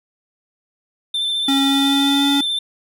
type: tone with vibrato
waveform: triangle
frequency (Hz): 3552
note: A7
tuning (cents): +16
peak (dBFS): -17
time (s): 1.14-2.59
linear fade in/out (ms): 5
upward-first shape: sine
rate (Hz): 14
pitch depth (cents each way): 19
type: tone with pitch glide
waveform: square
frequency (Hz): 273.8 to 280.8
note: C#4 to C#4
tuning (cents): -21 to +22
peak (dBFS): -16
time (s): 1.48-2.41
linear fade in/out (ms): 5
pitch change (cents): +43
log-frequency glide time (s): 1.61-2.3
effects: none